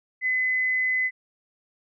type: tone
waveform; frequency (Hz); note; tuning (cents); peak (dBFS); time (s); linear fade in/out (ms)
sine; 2025; B6; +43; -21; 0.21-1.11; 50
effects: none